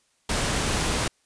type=noise; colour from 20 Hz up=pink; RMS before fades=-25 dBFS; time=0.29-1.08 s; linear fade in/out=5 ms; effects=white hiss -67 dBFS RMS until 1.25 s + resampled to 22050 Hz